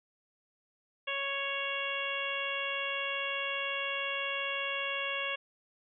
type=harmonic tone; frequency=554.4 Hz; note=C#5; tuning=in tune; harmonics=1 / 2 / 3 / 4 / 5 / 6; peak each=-40 / -40 / -40 / -39 / -36 / -41 dBFS; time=1.07-5.36 s; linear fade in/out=10 ms; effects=none